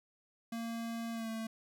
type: tone with pitch glide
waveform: square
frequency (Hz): 230 to 223.7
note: A#3 to A3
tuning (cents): -23 to +29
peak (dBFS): -38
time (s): 0.52-1.47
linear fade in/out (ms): 5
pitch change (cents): -48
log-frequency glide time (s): 1.12-1.29
effects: none